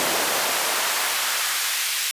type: noise with high-pass filter sweep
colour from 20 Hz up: pink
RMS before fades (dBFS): -23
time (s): 0-2.11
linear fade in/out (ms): 0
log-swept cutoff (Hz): 390 to 2400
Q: 0.83
effects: resampled to 32000 Hz